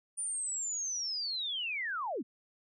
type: linear sweep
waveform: sine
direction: down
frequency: 9397 to 179.2 Hz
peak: -33 dBFS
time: 0.17-2.23 s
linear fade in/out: 20 ms
effects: none